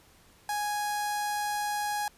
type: tone with notch filter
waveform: sawtooth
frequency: 830.6 Hz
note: G#5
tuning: in tune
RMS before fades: -31 dBFS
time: 0.49-2.08 s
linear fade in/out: 2 ms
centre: 2800 Hz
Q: 1.7
effects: pink hiss -59 dBFS RMS until 2.17 s + resampled to 32000 Hz